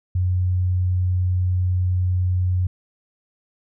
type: tone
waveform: sine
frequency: 91 Hz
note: F#2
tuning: 28 cents flat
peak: -17 dBFS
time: 0.15-2.67 s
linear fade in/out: 5 ms
effects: none